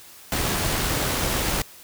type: noise with amplitude modulation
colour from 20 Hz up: pink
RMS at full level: -23 dBFS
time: 0.32-1.62 s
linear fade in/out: 2 ms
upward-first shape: sine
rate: 76.7 Hz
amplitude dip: 25%
effects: white hiss -46 dBFS RMS until 1.83 s